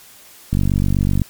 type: click train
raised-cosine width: 5 ms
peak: -5 dBFS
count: 34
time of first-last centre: 0.53-1.218 s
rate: 48 Hz
effects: white hiss -44 dBFS RMS until 1.29 s + MP3 96 kbps